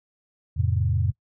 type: chord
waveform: sine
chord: F major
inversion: none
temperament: equal with one note detuned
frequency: 87.31 / 110 / 134.1 Hz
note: F2 / A2 / C3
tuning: 0 / 0 / +43 cents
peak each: -23 / -24 / -27 dBFS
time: 0.56-1.12 s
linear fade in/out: 20 ms
effects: noise-tail reverb RT60 0.1 s tail -24 dB re dry